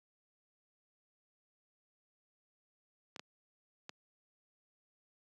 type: clicks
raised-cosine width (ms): 0.2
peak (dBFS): -27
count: 3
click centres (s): 3.162 / 3.195 / 3.894
effects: high-pass 150 Hz 12 dB/octave